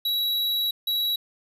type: tone pair in turn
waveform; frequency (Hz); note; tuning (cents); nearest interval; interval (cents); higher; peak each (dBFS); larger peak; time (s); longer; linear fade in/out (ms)
square; 3893 / 3893; B7 / B7; -26 / -26; unison; 0; neither; -23; neither; 0.05-0.71 / 0.87-1.16; first; 5
effects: resampled to 32000 Hz + 10-bit